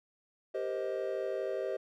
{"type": "chord", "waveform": "triangle", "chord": "C minor seventh", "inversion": "second", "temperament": "just", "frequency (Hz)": [392.4, 470.9, 523.3, 627.9], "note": ["G4", "Bb4", "C5", "Eb5"], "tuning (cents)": [2, 18, 0, 16], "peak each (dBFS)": [-35, -40, -35, -36], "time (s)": [0.54, 1.77], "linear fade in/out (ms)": 10, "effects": []}